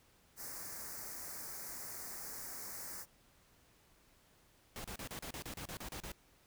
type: band-stop noise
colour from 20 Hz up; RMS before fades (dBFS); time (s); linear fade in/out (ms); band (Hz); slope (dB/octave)
white; -46; 0.36-3.06; 50; 2100 to 4800; 48
type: noise bursts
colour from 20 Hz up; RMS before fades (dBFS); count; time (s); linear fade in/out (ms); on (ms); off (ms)
pink; -45; 12; 4.76-6.118; 0; 82; 34
effects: pink hiss -68 dBFS RMS until 6.46 s